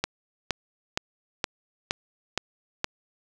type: click train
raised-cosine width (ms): 0.2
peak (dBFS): -7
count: 7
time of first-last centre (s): 0.04-2.844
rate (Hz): 2.14
effects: none